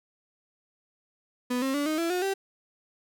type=tone with pitch steps; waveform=35% pulse; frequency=248 / 267.3 / 288.2 / 310.7 / 334.9 / 361 / 389.2 Hz; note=B3 / C4 / D4 / D#4 / E4 / F#4 / G4; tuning=+7 / +37 / -33 / -2 / +27 / -43 / -12 cents; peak=-24 dBFS; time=1.5-2.34 s; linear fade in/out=10 ms; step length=120 ms; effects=none